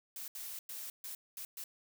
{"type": "noise bursts at uneven times", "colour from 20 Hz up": "blue", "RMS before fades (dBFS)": -44, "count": 6, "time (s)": [[0.16, 0.28], [0.35, 0.59], [0.69, 0.9], [1.04, 1.15], [1.37, 1.45], [1.57, 1.64]], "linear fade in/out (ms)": 2, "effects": []}